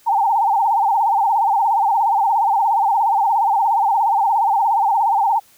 sine tone with vibrato, 852 Hz, G#5, 44 cents sharp, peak -13 dBFS, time 0.06-5.4 s, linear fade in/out 20 ms, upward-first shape sine, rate 17 Hz, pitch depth 160 cents each way, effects white hiss -52 dBFS RMS until 5.57 s

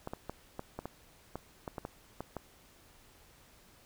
clicks, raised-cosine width 1 ms, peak -24 dBFS, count 12, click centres 0.074 / 0.135 / 0.296 / 0.594 / 0.79 / 0.856 / 1.356 / 1.678 / 1.782 / 1.851 / 2.206 / 2.367 s, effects pink hiss -61 dBFS RMS until 3.85 s

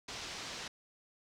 white low-pass noise, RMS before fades -44 dBFS, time 0.08-0.68 s, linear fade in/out 5 ms, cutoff 5900 Hz, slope 24 dB/octave, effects none

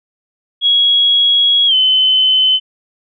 sine tone with pitch glide, 3322 to 3046 Hz, G#7 to F#7, 0 to +50 cents, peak -8 dBFS, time 0.61-2.6 s, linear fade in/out 50 ms, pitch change -150 cents, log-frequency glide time 1.67-1.74 s, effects none

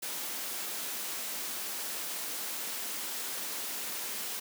white high-pass noise, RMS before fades -37 dBFS, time 0.02-4.4 s, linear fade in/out 10 ms, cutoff 190 Hz, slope 24 dB/octave, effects none

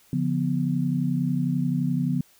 sine chord, B diminished, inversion first, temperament equal with one note detuned, 143.23 / 174.61 / 246.9 Hz, D3 / F3 / B3, -43 / 0 / 0 cents, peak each -26 dBFS, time 0.13-2.21 s, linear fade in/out 2 ms, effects white hiss -58 dBFS RMS until 2.39 s

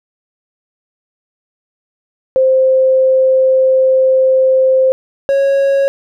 sine / triangle tone pair in turn, 523.3 / 550.4 Hz, C5 / C#5, 0 / -12 cents, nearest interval minor second, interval 88 cents, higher second, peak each -7 dBFS, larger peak neither, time 2.36-4.92 / 5.29-5.88 s, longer first, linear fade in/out 0 ms, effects none

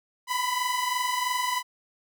sawtooth tone pair together, 984 / 1007 Hz, B5 / B5, -7 / +33 cents, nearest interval unison, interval 40 cents, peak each -25 / -24 dBFS, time 0.27-1.63 s, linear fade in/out 50 ms, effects none

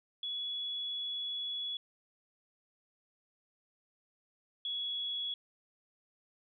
sine tone pair in turn, 3387 / 3364 Hz, G#7 / G#7, +33 / +22 cents, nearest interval unison, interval 11 cents, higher first, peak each -35 / -34 dBFS, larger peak second, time 0.23-1.77 / 4.65-5.34 s, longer first, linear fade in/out 2 ms, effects none

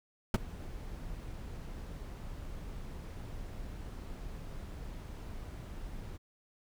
brown noise with ADSR envelope, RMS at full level -20 dBFS, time 0.34-6.18 s, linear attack 3 ms, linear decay 24 ms, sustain -23 dB, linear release 22 ms, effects none

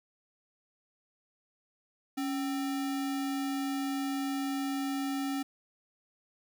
sine tone with sample-and-hold, 276.6 Hz, C#4, 4 cents flat, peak -30 dBFS, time 2.17-5.43 s, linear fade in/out 10 ms, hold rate 1050 Hz, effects none

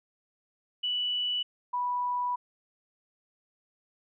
sine tone pair in turn, 2960 / 983.2 Hz, F#7 / B5, 0 / -8 cents, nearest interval octave + perfect fifth, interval 1908 cents, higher first, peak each -27 dBFS, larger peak neither, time 0.83-1.43 / 1.73-2.36 s, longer second, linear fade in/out 10 ms, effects none

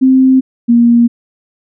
sine tone pair in turn, 261.6 / 236.2 Hz, C4 / A#3, 0 / +23 cents, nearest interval major second, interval 177 cents, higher first, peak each -4 dBFS, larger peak neither, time 0.01-0.41 / 0.68-1.08 s, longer neither, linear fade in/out 20 ms, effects none

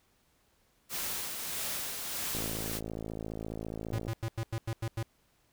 white noise with tremolo, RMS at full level -35 dBFS, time 0.89-2.81 s, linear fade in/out 50 ms, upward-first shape sine, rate 1.6 Hz, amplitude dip 35%
click train, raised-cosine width 2 ms, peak -25 dBFS, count 95, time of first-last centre 2.35-4.068 s, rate 54.7 Hz
square tone bursts, 112.7 Hz, A2, 42 cents sharp, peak -32 dBFS, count 8, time 3.93-5.027 s, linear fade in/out 0 ms, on 54 ms, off 95 ms
effects pink hiss -70 dBFS RMS until 5.52 s

